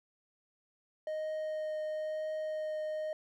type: tone with vibrato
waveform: triangle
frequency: 620 Hz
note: D#5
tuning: 6 cents flat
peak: -32 dBFS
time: 1.07-3.13 s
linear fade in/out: 2 ms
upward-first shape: triangle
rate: 1 Hz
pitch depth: 9 cents each way
effects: none